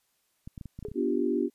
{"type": "clicks", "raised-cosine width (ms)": 5, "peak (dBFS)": -28, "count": 8, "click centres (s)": [0.475, 0.578, 0.612, 0.657, 0.79, 0.827, 0.885, 0.916]}
{"type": "tone with exponential decay", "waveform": "sine", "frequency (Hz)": 419.6, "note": "G#4", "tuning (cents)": 18, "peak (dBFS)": -28, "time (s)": [0.85, 0.94], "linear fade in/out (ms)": 0, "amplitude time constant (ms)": 19}
{"type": "chord", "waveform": "sine", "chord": "G dominant seventh", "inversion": "first", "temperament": "equal", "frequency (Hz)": [246.9, 293.7, 349.2, 392], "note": ["B3", "D4", "F4", "G4"], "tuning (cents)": [0, 0, 0, 0], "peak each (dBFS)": -30, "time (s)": [0.94, 1.5], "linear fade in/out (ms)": 50}
{"effects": ["white hiss -73 dBFS RMS until 1.54 s", "resampled to 32000 Hz"]}